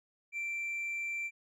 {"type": "tone with hard clipping", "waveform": "triangle", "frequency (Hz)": 2349, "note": "D7", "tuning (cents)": 0, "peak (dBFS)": -33, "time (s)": [0.32, 1.31], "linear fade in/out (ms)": 50, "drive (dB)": 1, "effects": []}